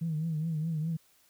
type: tone with vibrato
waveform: sine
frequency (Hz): 159.2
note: D#3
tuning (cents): +40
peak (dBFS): -28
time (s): 0.01-0.97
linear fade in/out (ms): 10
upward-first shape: triangle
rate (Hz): 4.8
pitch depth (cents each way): 100
effects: tanh soft clip ceiling -24 dBFS + white hiss -65 dBFS RMS until 1.29 s